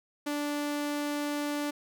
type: tone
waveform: sawtooth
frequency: 292.4 Hz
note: D4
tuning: 7 cents flat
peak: -26 dBFS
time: 0.26-1.71 s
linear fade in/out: 10 ms
effects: none